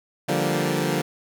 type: chord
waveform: 15% pulse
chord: G minor seventh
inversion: second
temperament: equal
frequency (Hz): 146.83 / 174.61 / 196 / 233.1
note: D3 / F3 / G3 / Bb3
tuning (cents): 0 / 0 / 0 / 0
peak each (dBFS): -19 / -19 / -23 / -23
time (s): 0.28-1.02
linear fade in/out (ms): 10
effects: none